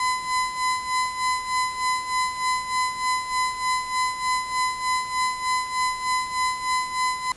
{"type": "tone with tremolo", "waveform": "35% pulse", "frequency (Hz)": 1013, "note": "B5", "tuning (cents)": 44, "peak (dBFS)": -18, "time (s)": [0, 7.32], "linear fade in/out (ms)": 2, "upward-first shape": "sine", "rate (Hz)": 3.3, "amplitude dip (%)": 70, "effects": ["pink hiss -47 dBFS RMS until 7.36 s", "resampled to 24000 Hz"]}